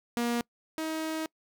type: tone pair in turn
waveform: sawtooth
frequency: 237.6 / 317.2 Hz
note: A#3 / D#4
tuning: +33 / +33 cents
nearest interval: perfect fourth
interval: 500 cents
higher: second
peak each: -23 / -27 dBFS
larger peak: first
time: 0.17-0.41 / 0.78-1.26 s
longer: second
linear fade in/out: 0 ms
effects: noise-tail reverb RT60 0.1 s tail -25 dB re dry